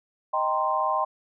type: chord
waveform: sine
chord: C minor seventh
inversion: first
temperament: equal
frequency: 622.3 / 784 / 932.3 / 1046.5 Hz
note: Eb5 / G5 / Bb5 / C6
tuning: 0 / 0 / 0 / 0 cents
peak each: -29 / -28 / -30 / -25 dBFS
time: 0.33-1.05 s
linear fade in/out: 10 ms
effects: none

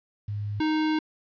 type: tone pair in turn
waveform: sine / square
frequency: 103.5 / 310.7 Hz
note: G#2 / D#4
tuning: -5 / -2 cents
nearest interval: octave + perfect fifth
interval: 1903 cents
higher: second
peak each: -28 / -23 dBFS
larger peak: second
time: 0.28-0.6 / 0.6-0.99 s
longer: second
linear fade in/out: 5 ms
effects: resampled to 11025 Hz + 10-bit

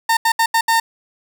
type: tone bursts at uneven times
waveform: 30% pulse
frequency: 911 Hz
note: A#5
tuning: 40 cents flat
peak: -10 dBFS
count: 5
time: 0.09-0.17 / 0.25-0.32 / 0.39-0.46 / 0.54-0.61 / 0.68-0.8 s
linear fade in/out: 5 ms
effects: none

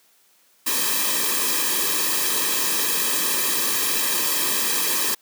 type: noise with comb filter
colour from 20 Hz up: white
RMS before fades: -22 dBFS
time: 0.66-5.15 s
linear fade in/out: 10 ms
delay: 1.4 ms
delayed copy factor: -1
effects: white hiss -59 dBFS RMS until 5.21 s + high-pass 200 Hz 12 dB/octave

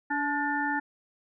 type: harmonic tone with a mistuned harmonic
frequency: 288.4 Hz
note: D4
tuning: 31 cents flat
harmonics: 1 / 3 / 5 / 6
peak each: -32 / -30 / -34 / -31 dBFS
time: 0.1-0.8 s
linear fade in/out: 10 ms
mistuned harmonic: 6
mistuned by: +49 cents
effects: none

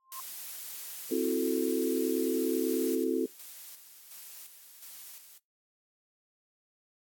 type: tone with exponential growth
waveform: sine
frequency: 1054 Hz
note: C6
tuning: 12 cents sharp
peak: -37 dBFS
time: 0-0.2 s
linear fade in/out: 0 ms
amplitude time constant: 43 ms
type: noise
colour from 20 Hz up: blue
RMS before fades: -41 dBFS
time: 0.12-2.95 s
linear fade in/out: 0 ms
type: chord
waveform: sine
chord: F# half-diminished seventh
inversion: second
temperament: equal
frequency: 261.6 / 329.6 / 370 / 440 Hz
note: C4 / E4 / F#4 / A4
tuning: 0 / 0 / 0 / 0 cents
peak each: -32 dBFS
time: 1.11-3.26 s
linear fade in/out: 5 ms
type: noise with tremolo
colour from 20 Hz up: blue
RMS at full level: -46 dBFS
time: 2.68-5.38 s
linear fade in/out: 2 ms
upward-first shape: square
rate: 1.4 Hz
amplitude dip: 50%
effects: noise-tail reverb RT60 0.2 s tail -24 dB re dry + AAC 64 kbps

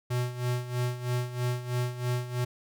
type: tone with tremolo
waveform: square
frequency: 123.47 Hz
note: B2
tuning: in tune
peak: -26 dBFS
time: 0.1-2.45 s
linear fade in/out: 10 ms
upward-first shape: sine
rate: 3.1 Hz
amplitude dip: 75%
effects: none

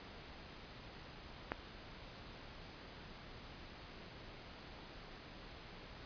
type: click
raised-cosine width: 0.5 ms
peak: -21 dBFS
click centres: 1.519 s
effects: pink hiss -53 dBFS RMS until 6.05 s + resampled to 11025 Hz

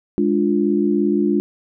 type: chord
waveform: sine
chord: D diminished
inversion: second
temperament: equal with one note detuned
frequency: 207.7 / 293.7 / 351 Hz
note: Ab3 / D4 / F4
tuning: 0 / 0 / +9 cents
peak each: -19 dBFS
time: 0.18-1.4 s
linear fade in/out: 0 ms
effects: none

